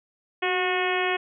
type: harmonic tone with a mistuned harmonic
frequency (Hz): 363.6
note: F#4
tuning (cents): -30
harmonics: 1 / 2 / 3 / 4 / 5 / 6 / 7 / 8 / 9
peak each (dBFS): -27 / -29 / -32 / -34 / -30 / -32 / -31 / -36 / -38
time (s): 0.42-1.17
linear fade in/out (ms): 10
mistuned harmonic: 1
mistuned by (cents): +36
effects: none